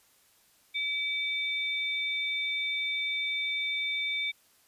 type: tone pair together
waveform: sine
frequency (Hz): 2294 / 3594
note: D7 / A7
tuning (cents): -41 / +36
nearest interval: minor sixth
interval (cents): 777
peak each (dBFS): -30 / -33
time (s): 0.74-4.32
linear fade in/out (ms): 20
effects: white hiss -64 dBFS RMS until 4.67 s + resampled to 32000 Hz